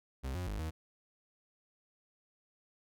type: tone with pitch steps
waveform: 40% pulse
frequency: 65.8 / 89.8 / 51.1 / 79.5 Hz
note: C2 / F2 / G#1 / D#2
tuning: +10 / +49 / -27 / +38 cents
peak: -35 dBFS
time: 0.23-0.71 s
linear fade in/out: 20 ms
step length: 120 ms
effects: none